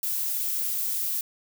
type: noise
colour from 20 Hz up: violet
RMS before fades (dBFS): -28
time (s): 0.03-1.21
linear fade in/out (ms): 2
effects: none